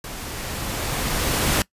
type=noise with level ramp; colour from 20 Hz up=pink; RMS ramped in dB=-34 to -19 dBFS; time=0.04-1.62 s; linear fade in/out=2 ms; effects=noise-tail reverb RT60 0.1 s tail -21 dB re dry + resampled to 32000 Hz